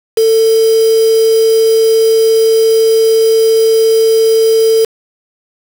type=tone with quantisation; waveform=sine; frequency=447.1 Hz; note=A4; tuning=28 cents sharp; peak=-6 dBFS; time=0.17-4.85 s; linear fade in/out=5 ms; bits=3; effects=none